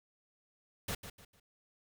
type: noise with echo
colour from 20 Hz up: pink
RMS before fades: -37 dBFS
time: 0.88-0.95 s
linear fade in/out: 5 ms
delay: 150 ms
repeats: 3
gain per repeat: -10 dB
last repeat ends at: 1.4 s
effects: none